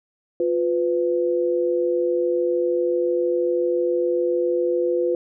sine tone pair together, 353 / 500.2 Hz, F4 / B4, +19 / +22 cents, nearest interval tritone, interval 603 cents, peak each -21 dBFS, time 0.4-5.15 s, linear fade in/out 2 ms, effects none

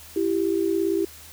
sine tone pair together, 334.2 / 392 Hz, E4 / G4, +24 / 0 cents, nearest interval minor third, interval 276 cents, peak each -23 dBFS, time 0.16-1.05 s, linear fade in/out 5 ms, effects added 78 Hz sine -50 dBFS peak until 1.32 s + white hiss -45 dBFS RMS until 1.32 s

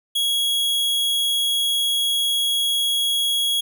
45% pulse tone, 3322 Hz, G#7, in tune, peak -18 dBFS, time 0.15-3.61 s, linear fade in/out 10 ms, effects none

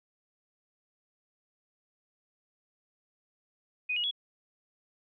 sine tone with pitch steps, 2489 / 2892 / 3361 Hz, D#7 / F#7 / G#7, 0 / -40 / +20 cents, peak -28 dBFS, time 3.89-4.112 s, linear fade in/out 10 ms, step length 74 ms, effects none

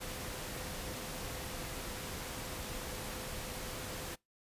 sine tone in noise, 511 Hz, C5, 41 cents flat, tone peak -52 dBFS, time 0-4.16 s, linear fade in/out 20 ms, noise pink, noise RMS -42 dBFS, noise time 0-4.16 s, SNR -13 dB, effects noise-tail reverb RT60 0.2 s tail -25 dB re dry + resampled to 32000 Hz

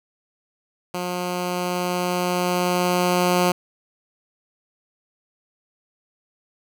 10% pulse tone with level ramp, 178.9 Hz, F3, 42 cents sharp, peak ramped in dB -17 to -8 dBFS, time 0.94-3.52 s, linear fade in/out 5 ms, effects none

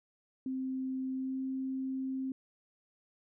sine tone with pitch glide, 261.6 to 263.9 Hz, C4 to C4, 0 to +15 cents, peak -33 dBFS, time 0.46-2.32 s, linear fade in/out 2 ms, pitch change +15 cents, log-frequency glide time 1.14-1.4 s, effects none

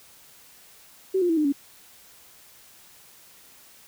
sine tone with pitch steps, 380 / 352.5 / 327 / 303.4 / 281.4 Hz, F#4 / F4 / E4 / D#4 / C#4, +46 / +16 / -14 / -44 / +26 cents, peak -19 dBFS, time 1.14-1.525 s, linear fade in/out 10 ms, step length 77 ms, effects white hiss -52 dBFS RMS until 3.87 s

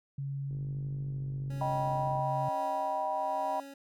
sine tone with pitch glide, 138.59 to 136.05 Hz, C#3 to C#3, 0 to -32 cents, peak -33 dBFS, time 0.18-2.49 s, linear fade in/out 5 ms, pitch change -32 cents, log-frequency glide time 1.09-1.15 s
click train, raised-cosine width 3 ms, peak -37 dBFS, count 86, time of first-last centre 0.51-2.193 s, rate 50.5 Hz
25% pulse tone with tremolo, 277 Hz, C#4, 1 cent flat, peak -39 dBFS, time 1.5-3.74 s, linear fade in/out 5 ms, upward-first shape triangle, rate 1.1 Hz, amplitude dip 70%
sine chord, Eb augmented, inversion none, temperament just, 622.3 / 777.8 / 972.3 Hz, Eb5 / G5 / B5, 0 / -14 / -27 cents, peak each -35 / -33 / -34 dBFS, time 1.61-3.6 s, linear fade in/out 2 ms
effects none

